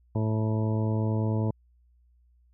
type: harmonic tone with a mistuned harmonic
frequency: 109.4 Hz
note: A2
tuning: 9 cents flat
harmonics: 1 / 2 / 3 / 4 / 5 / 6 / 8 / 9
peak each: -25 / -31 / -35 / -37 / -39 / -41 / -43 / -44 dBFS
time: 0.15-1.51 s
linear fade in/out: 5 ms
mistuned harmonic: 9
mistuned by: -29 cents
effects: added 60 Hz sine -59 dBFS peak until 2.53 s